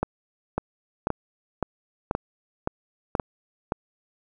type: two click trains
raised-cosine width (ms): 1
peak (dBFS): -10 / -9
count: 7 / 4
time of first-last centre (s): 0.58-3.721 / 0.03-3.152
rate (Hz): 1.91 / 0.961
effects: none